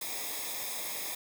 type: noise with comb filter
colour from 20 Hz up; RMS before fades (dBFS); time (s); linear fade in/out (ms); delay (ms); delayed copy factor
white; -37; 0.01-1.15; 5; 0.68; -0.75
effects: none